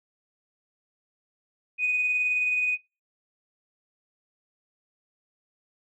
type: tone with tremolo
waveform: sine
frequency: 2489 Hz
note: D#7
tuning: in tune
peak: -20 dBFS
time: 1.78-2.78 s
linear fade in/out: 50 ms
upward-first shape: triangle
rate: 19 Hz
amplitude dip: 35%
effects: noise-tail reverb RT60 0.3 s tail -25 dB re dry + tanh soft clip ceiling -16 dBFS